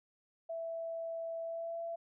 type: tone with pitch glide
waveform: sine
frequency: 661 to 671.4 Hz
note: E5 to E5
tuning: +5 to +32 cents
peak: -37 dBFS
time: 0.49-1.96 s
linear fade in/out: 10 ms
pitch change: +27 cents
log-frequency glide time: 1.42-1.81 s
effects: none